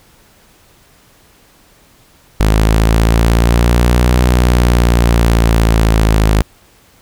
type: linear two-way sweep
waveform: sawtooth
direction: up then down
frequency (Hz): 52.8 to 61.74 to 52.8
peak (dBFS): -4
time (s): 2.4-6.42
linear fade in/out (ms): 0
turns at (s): 4.22
effects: pink hiss -48 dBFS RMS until 7.01 s